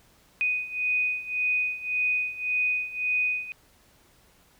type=beating tone pair; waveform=sine; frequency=2489 / 2490.8 Hz; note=D#7 / D#7; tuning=0 / +1 cents; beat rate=1.8 Hz; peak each=-29 / -26 dBFS; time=0.41-3.52 s; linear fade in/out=0 ms; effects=pink hiss -60 dBFS RMS until 4.59 s